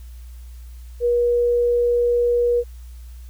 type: tone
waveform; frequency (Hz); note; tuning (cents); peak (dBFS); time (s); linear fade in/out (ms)
sine; 480.4; B4; -48; -15; 1-2.64; 50
effects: added 60 Hz sine -35 dBFS peak until 3.29 s + white hiss -55 dBFS RMS until 3.29 s